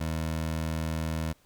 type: tone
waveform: 20% pulse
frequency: 80 Hz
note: D#2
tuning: 49 cents sharp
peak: -24 dBFS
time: 0-1.33 s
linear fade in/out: 10 ms
effects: pink hiss -64 dBFS RMS until 1.45 s